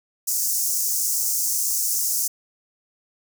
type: high-pass noise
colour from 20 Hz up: pink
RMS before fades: -23 dBFS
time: 0.27-2.28 s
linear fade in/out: 10 ms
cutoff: 5600 Hz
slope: 48 dB/octave
effects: none